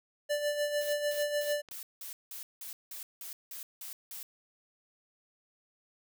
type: tone with tremolo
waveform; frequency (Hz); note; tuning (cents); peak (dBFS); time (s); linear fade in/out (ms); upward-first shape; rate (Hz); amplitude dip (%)
square; 587.3; D5; 0; -28; 0.29-1.62; 20; sine; 6.7; 55
type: noise bursts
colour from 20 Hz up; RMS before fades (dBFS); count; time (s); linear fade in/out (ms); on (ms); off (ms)
blue; -43; 12; 0.81-4.23; 2; 120; 180
type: clicks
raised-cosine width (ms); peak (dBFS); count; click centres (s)
0.2; -33; 2; 1.687 / 1.716
effects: none